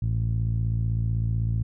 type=tone with low-pass filter; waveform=10% pulse; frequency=55.9 Hz; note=A1; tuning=28 cents sharp; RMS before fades=-25 dBFS; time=0.02-1.63 s; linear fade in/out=5 ms; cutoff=110 Hz; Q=2.6; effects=none